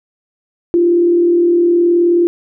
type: tone with frequency modulation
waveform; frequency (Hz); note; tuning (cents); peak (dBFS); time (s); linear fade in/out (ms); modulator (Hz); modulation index
sine; 345.6; F4; -18; -8; 0.74-2.27; 0; 39.2; 0.34
effects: none